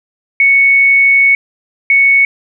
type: tone bursts at uneven times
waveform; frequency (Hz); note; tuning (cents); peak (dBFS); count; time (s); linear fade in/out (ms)
sine; 2217; C#7; 0; -5; 2; 0.4-1.35 / 1.9-2.25; 2
effects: none